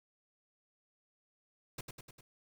pink noise with echo, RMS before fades -42 dBFS, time 1.78-1.81 s, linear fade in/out 5 ms, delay 100 ms, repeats 4, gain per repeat -4 dB, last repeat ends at 2.21 s, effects none

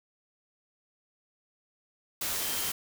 sine tone in noise, 3136 Hz, G7, in tune, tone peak -42 dBFS, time 2.41-2.71 s, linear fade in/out 5 ms, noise white, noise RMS -32 dBFS, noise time 2.21-2.72 s, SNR -13 dB, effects none

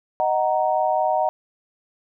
sine chord, D# minor, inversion none, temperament just, 622.3 / 746.7 / 933.4 Hz, D#5 / F#5 / A#5, 0 / +16 / +2 cents, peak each -22 / -21 / -24 dBFS, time 0.2-1.29 s, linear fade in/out 0 ms, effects none

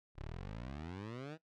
15% pulse exponential sweep, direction up, 32.49 to 164.6 Hz, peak -37 dBFS, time 0.15-1.38 s, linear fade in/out 50 ms, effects noise-tail reverb RT60 0.1 s tail -19 dB re dry + low-pass 4000 Hz 12 dB/octave

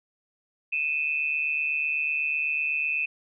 sine tone pair together, 2489 / 2637 Hz, D#7 / E7, 0 / 0 cents, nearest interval minor second, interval 100 cents, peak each -27 dBFS, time 0.72-3.06 s, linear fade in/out 10 ms, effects none

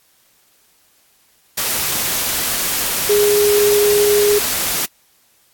sine tone in noise, 413.4 Hz, G#4, 8 cents flat, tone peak -11 dBFS, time 3.09-4.39 s, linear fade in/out 10 ms, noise white, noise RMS -19 dBFS, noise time 1.57-4.86 s, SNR +5 dB, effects white hiss -56 dBFS RMS until 5.53 s + AAC 64 kbps

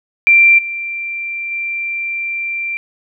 sine tone with level steps, 2360 Hz, D7, 8 cents sharp, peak -5 / -20 / -18 dBFS, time 0.27-2.77 s, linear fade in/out 0 ms, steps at 0.58 / 1.51 s, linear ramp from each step 10 ms, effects none

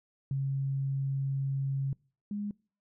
sine tone pair in turn, 136.5 / 205.7 Hz, C#3 / G#3, -26 / -16 cents, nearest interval perfect fifth, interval 710 cents, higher second, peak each -28 / -32 dBFS, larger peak first, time 0.31-1.93 / 2.31-2.51 s, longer first, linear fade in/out 2 ms, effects noise-tail reverb RT60 0.4 s tail -25 dB re dry

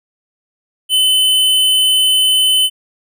square tone, 3034 Hz, F#7, 43 cents sharp, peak -10 dBFS, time 0.89-2.7 s, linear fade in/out 50 ms, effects none

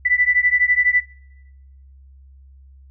sine beating tone pair, 1975.5 / 1987.5 Hz, B6 / B6, 0 / +10 cents, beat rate 12 Hz, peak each -17 dBFS, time 0.05-1.01 s, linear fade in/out 10 ms, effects noise-tail reverb RT60 1.0 s tail -23 dB re dry + added 67 Hz sine -43 dBFS peak until 2.9 s

